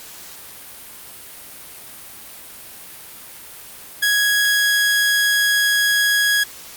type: tone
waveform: sawtooth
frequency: 1661.2 Hz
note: G#6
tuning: in tune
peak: -11 dBFS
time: 4.02-6.44 s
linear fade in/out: 10 ms
effects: white hiss -38 dBFS RMS until 6.76 s + Opus 48 kbps